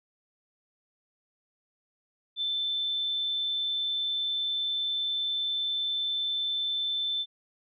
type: tone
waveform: sine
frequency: 3535 Hz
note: A7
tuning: 7 cents sharp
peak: -27 dBFS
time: 2.36-7.26 s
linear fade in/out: 50 ms
effects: none